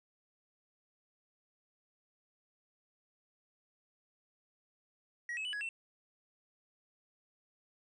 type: tone with pitch steps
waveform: triangle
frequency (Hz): 1909 / 2579 / 2971 / 1674 / 2693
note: A#6 / E7 / F#7 / G#6 / E7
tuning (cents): +41 / -39 / +6 / +13 / +36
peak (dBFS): -35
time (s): 5.29-5.69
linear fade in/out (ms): 2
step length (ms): 80
effects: resampled to 22050 Hz